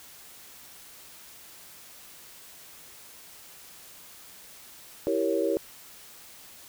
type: chord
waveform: sine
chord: E diminished seventh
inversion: none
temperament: equal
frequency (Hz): 329.6 / 392 / 466.2 / 554.4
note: E4 / G4 / Bb4 / Db5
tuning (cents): 0 / 0 / 0 / 0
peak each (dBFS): -29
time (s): 5.07-5.57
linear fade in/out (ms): 0
effects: white hiss -49 dBFS RMS until 6.68 s